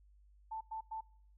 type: tone bursts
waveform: sine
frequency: 884 Hz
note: A5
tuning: 8 cents sharp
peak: -39 dBFS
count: 3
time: 0.51-1.01 s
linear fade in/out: 10 ms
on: 100 ms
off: 100 ms
effects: noise-tail reverb RT60 0.6 s tail -23 dB re dry + added 50 Hz sine -61 dBFS peak until 1.37 s